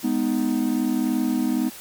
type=chord; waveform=triangle; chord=G# minor; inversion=none; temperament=just; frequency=207.7 / 249.2 / 311.5 Hz; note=G#3 / B3 / D#4; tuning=0 / +16 / +2 cents; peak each=-25 / -20 / -23 dBFS; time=0.03-1.7 s; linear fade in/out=20 ms; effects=white hiss -40 dBFS RMS until 1.8 s + MP3 96 kbps